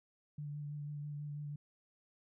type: tone with vibrato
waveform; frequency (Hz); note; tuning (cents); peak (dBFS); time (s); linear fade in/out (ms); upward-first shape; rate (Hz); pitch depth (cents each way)
sine; 146.83; D3; 0; -40; 0.38-1.56; 5; sine; 6.1; 19
effects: none